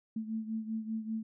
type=beating tone pair; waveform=sine; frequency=220 / 225.1 Hz; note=A3 / A3; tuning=0 / +40 cents; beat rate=5.1 Hz; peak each=-35 / -40 dBFS; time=0.16-1.23 s; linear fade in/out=5 ms; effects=none